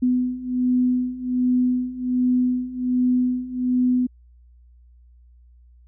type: beating tone pair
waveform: sine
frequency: 249.7 / 251 Hz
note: B3 / B3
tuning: +19 / +28 cents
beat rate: 1.3 Hz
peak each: -23 / -20 dBFS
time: 0.02-4.07 s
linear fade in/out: 10 ms
effects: added 60 Hz sine -48 dBFS peak until 5.87 s